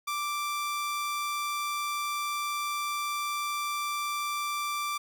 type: tone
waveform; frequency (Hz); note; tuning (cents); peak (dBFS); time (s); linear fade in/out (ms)
sawtooth; 1174.7; D6; 0; -26; 0.07-4.98; 10
effects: none